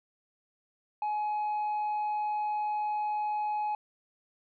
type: tone with tanh clipping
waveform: triangle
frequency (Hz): 843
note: G#5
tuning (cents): +26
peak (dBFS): -29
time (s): 1.02-3.75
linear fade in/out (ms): 2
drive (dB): 7
effects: none